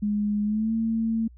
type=tone with pitch glide; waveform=sine; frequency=207.7 to 225.2 Hz; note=G#3 to A3; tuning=0 to +40 cents; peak=-22 dBFS; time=0.02-1.28 s; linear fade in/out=10 ms; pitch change=+140 cents; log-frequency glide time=0.44-0.73 s; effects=added 60 Hz sine -46 dBFS peak until 1.37 s